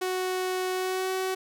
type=tone with pitch glide; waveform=sawtooth; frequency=370 to 376.3 Hz; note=F#4 to F#4; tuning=0 to +29 cents; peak=-23 dBFS; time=0.01-1.35 s; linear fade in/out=10 ms; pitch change=+29 cents; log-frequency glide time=0.72-1.12 s; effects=none